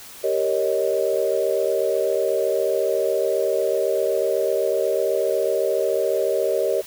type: chord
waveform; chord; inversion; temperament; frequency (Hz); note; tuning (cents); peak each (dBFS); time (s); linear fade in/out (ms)
sine; Eb dominant seventh; first; equal; 392 / 466.2 / 554.4 / 622.3; G4 / Bb4 / Db5 / Eb5; 0 / 0 / 0 / 0; -24; 0.23-6.82; 20
effects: white hiss -41 dBFS RMS until 6.86 s